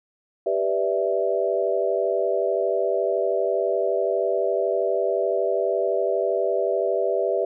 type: chord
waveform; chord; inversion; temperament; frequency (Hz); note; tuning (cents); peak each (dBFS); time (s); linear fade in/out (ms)
sine; E minor seventh; first; equal; 392 / 493.9 / 587.3 / 659.3; G4 / B4 / D5 / E5; 0 / 0 / 0 / 0; -25 / -26 / -26 / -25; 0.46-7.45; 5
effects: none